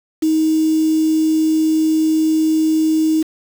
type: tone with quantisation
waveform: sine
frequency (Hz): 315.4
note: D#4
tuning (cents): +24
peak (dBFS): -12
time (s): 0.22-3.23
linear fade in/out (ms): 10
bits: 5
effects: none